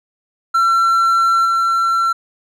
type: tone with level steps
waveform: triangle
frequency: 1353 Hz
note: E6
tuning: 45 cents sharp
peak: -9 / -11 dBFS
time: 0.54-2.13 s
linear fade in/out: 10 ms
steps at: 1.45 s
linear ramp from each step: 5 ms
effects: none